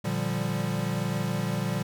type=chord; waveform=square; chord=G minor seventh; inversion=first; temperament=equal with one note detuned; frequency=116.54 / 148.02 / 174.61 / 196 Hz; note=Bb2 / D3 / F3 / G3; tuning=0 / +14 / 0 / 0 cents; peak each=-33 dBFS; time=0.04-1.83 s; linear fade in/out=10 ms; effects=none